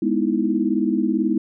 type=chord; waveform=sine; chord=E major seventh; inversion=first; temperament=equal; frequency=207.7 / 246.9 / 311.1 / 329.6 Hz; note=G#3 / B3 / D#4 / E4; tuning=0 / 0 / 0 / 0 cents; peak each=-23 dBFS; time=0.02-1.38 s; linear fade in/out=5 ms; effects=none